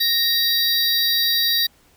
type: tone cluster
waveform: square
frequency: 1859 / 3822 / 4672 Hz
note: A#6 / A#7 / D8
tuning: -5 / +43 / -10 cents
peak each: -27 / -20 / -21 dBFS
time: 0-1.67 s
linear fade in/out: 10 ms
effects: pink hiss -56 dBFS RMS until 1.96 s